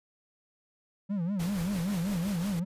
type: tone with vibrato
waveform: triangle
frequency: 185 Hz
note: F#3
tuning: in tune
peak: -26 dBFS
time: 1.09-2.65 s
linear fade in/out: 20 ms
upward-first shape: sine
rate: 5.2 Hz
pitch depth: 200 cents each way
type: noise with tremolo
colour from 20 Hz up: pink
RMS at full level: -40 dBFS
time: 1.39-2.6 s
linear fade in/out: 10 ms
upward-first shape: triangle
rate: 5.8 Hz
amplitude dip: 40%
effects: resampled to 32000 Hz